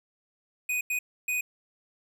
square tone bursts at uneven times, 2489 Hz, D#7, in tune, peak -27 dBFS, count 3, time 0.69-0.81 / 0.9-0.99 / 1.28-1.41 s, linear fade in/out 5 ms, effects none

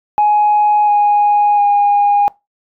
sine tone with pitch steps, 837 / 826.9 / 816.9 Hz, G#5 / G#5 / G#5, +13 / -8 / -29 cents, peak -7 dBFS, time 0.18-2.28 s, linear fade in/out 0 ms, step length 700 ms, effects noise-tail reverb RT60 0.2 s tail -22 dB re dry + tanh soft clip ceiling -5 dBFS

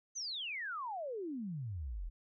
sine exponential sweep, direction down, 6410 to 36.71 Hz, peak -38 dBFS, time 0.15-2.1 s, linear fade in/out 20 ms, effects none

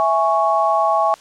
sine chord, C# minor, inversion first, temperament equal, 659.3 / 830.6 / 1108.7 Hz, E5 / G#5 / C#6, 0 / 0 / 0 cents, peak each -18 dBFS, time 0-1.14 s, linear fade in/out 0 ms, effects white hiss -45 dBFS RMS until 1.2 s + low-pass 7000 Hz 12 dB/octave

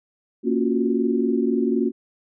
sine chord, Gb major seventh, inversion first, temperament equal, 233.1 / 277.2 / 349.2 / 370 Hz, Bb3 / Db4 / F4 / Gb4, 0 / 0 / 0 / 0 cents, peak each -22 / -24 / -26 / -24 dBFS, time 0.43-1.92 s, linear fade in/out 50 ms, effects none

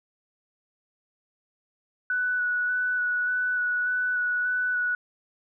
sine tone with vibrato, 1480 Hz, F#6, in tune, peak -23 dBFS, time 2.1-4.95 s, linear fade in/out 2 ms, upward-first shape square, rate 1.7 Hz, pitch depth 12 cents each way, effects none

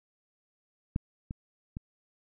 clicks, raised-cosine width 5 ms, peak -16 / -24 / -24 dBFS, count 3, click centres 0.961 / 1.309 / 1.769 s, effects none

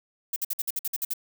violet noise bursts, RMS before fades -28 dBFS, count 10, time 0.33-1.136 s, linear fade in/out 5 ms, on 32 ms, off 54 ms, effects none

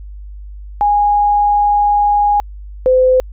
sine tone pair in turn, 824 / 512.5 Hz, G#5 / C5, -14 / -36 cents, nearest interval minor sixth, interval 822 cents, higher first, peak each -9 / -7 dBFS, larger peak second, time 0.81-2.4 / 2.86-3.2 s, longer first, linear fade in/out 0 ms, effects added 50 Hz sine -28 dBFS peak until 3.32 s

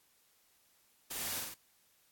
white noise with echo, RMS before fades -41 dBFS, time 1.1-1.4 s, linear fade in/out 10 ms, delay 48 ms, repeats 3, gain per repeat -2 dB, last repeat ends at 1.544 s, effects white hiss -70 dBFS RMS until 2.11 s + AAC 64 kbps

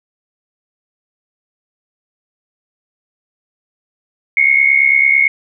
sine tone pair together, 2148 / 2217 Hz, C7 / C#7, +45 / 0 cents, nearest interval minor second, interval 55 cents, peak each -11 dBFS, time 4.37-5.28 s, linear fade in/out 2 ms, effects none

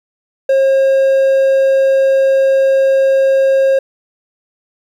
triangle tone, 538 Hz, C5, 48 cents sharp, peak -6 dBFS, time 0.49-3.79 s, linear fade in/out 5 ms, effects 8-bit

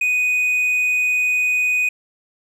triangle tone, 2489 Hz, D#7, in tune, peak -14 dBFS, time 0.01-1.89 s, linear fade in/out 5 ms, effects none

